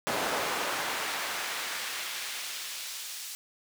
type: noise with high-pass filter sweep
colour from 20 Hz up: brown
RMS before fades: -34 dBFS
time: 0.07-3.35 s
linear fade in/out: 0 ms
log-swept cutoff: 570 to 5100 Hz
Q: 0.71
effects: none